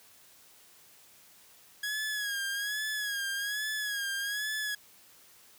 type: tone with vibrato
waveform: sawtooth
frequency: 1661.2 Hz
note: G#6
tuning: in tune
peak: -28 dBFS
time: 1.83-4.75 s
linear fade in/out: 5 ms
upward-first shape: sine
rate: 1.2 Hz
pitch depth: 68 cents each way
effects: white hiss -58 dBFS RMS until 5.58 s + high-pass 60 Hz 12 dB/octave